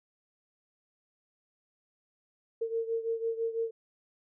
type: beating tone pair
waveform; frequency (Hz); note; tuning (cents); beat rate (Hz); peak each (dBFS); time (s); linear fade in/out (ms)
sine; 454.2 / 460.2; A#4 / A#4; -45 / -22; 6; -31 / -35; 2.61-3.71; 10
effects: none